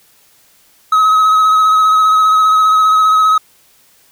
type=tone with vibrato; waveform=triangle; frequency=1276 Hz; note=D#6; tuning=43 cents sharp; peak=-5 dBFS; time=0.92-3.38 s; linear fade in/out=5 ms; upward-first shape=triangle; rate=15 Hz; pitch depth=22 cents each way; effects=white hiss -50 dBFS RMS until 4.11 s